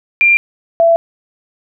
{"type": "tone pair in turn", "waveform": "sine", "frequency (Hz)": [2384, 669], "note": ["D7", "E5"], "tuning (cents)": [25, 25], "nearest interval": "octave + minor seventh", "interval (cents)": 2200, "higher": "first", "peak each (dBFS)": -6, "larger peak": "neither", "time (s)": [[0.21, 0.37], [0.8, 0.96]], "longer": "neither", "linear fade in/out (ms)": 0, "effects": []}